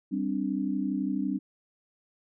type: chord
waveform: sine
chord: G suspended fourth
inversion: none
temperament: equal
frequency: 196 / 261.6 / 293.7 Hz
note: G3 / C4 / D4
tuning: 0 / 0 / 0 cents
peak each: -31 dBFS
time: 0.11-1.39 s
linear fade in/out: 20 ms
effects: none